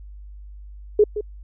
sine tone with echo, 419.5 Hz, G#4, 17 cents sharp, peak -10 dBFS, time 0.99-1.04 s, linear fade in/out 5 ms, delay 170 ms, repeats 1, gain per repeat -12 dB, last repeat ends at 1.21 s, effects added 50 Hz sine -37 dBFS peak until 1.43 s

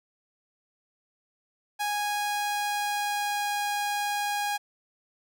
sawtooth tone with pitch glide, 827 to 821.3 Hz, G#5 to G#5, -8 to -20 cents, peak -23 dBFS, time 1.79-4.58 s, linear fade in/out 20 ms, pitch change -12 cents, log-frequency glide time 1.91-3.5 s, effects none

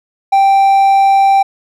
triangle tone, 784 Hz, G5, in tune, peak -4 dBFS, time 0.32-1.43 s, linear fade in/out 10 ms, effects none

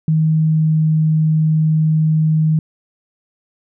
sine tone with pitch glide, 157.7 to 156.79 Hz, D#3 to D#3, +24 to +14 cents, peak -11 dBFS, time 0.08-2.59 s, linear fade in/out 2 ms, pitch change -10 cents, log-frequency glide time 0.37-0.82 s, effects none

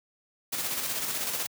white noise with tremolo, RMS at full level -30 dBFS, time 0.52-1.47 s, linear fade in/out 10 ms, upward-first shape square, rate 16 Hz, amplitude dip 35%, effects high-pass 100 Hz 12 dB/octave

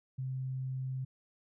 sine tone, 130.81 Hz, C3, in tune, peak -34 dBFS, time 0.18-1.05 s, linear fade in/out 10 ms, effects none

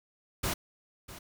pink noise with echo, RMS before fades -31 dBFS, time 0.43-0.54 s, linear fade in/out 10 ms, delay 650 ms, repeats 1, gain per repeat -15 dB, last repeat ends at 1.19 s, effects none

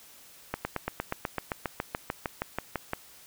slowing click train, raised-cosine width 0.5 ms, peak -14 dBFS, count 18, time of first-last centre 0.54-2.934 s, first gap 110 ms, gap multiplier 1.03, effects white hiss -53 dBFS RMS until 3.26 s

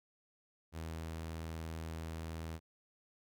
sawtooth tone, 81 Hz, E2, 30 cents flat, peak -37 dBFS, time 0.72-2.6 s, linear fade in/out 50 ms, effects none

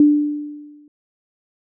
sine tone with exponential decay, 295.3 Hz, D4, 10 cents sharp, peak -6 dBFS, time 0-0.88 s, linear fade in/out 2 ms, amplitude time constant 190 ms, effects none

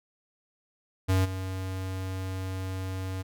square tone with level steps, 94.2 Hz, F#2, 32 cents sharp, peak -22 / -32 dBFS, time 1.08-3.23 s, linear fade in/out 20 ms, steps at 1.24 s, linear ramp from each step 20 ms, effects none

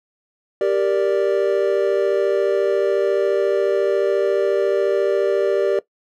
triangle chord, G minor, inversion none, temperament equal, 392 / 466.2 / 587.3 Hz, G4 / Bb4 / D5, 0 / 0 / 0 cents, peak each -17 / -19 / -18 dBFS, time 0.61-5.79 s, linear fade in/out 2 ms, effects noise-tail reverb RT60 0.1 s tail -18 dB re dry

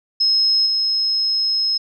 sine tone with level steps, 5160 Hz, E8, 38 cents flat, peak -13 / -16 dBFS, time 0.2-1.78 s, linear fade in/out 10 ms, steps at 0.66 s, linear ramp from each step 5 ms, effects none

